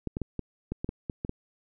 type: clicks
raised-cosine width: 3 ms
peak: -18 dBFS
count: 10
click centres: 0.073 / 0.169 / 0.217 / 0.393 / 0.72 / 0.845 / 0.891 / 1.098 / 1.249 / 1.294 s
effects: none